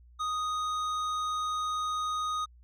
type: tone with hard clipping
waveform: sine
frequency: 1244.5 Hz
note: D#6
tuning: in tune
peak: -31 dBFS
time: 0.19-2.46 s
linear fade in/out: 20 ms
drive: 10 dB
effects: added 60 Hz sine -53 dBFS peak until 2.63 s